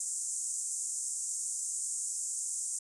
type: band-pass noise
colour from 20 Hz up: pink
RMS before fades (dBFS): -36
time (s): 0-2.79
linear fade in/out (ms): 5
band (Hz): 6900 to 9000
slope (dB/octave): 48
effects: resampled to 24000 Hz